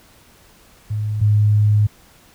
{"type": "tone pair in turn", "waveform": "sine", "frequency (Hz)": [106.1, 105.06], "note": ["G#2", "G#2"], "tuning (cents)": [38, 20], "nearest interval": "unison", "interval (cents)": 18, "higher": "first", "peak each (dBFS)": [-19, -11], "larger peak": "second", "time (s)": [[0.9, 1.21], [1.21, 1.87]], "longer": "second", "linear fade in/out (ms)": 10, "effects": ["pink hiss -50 dBFS RMS until 2.34 s"]}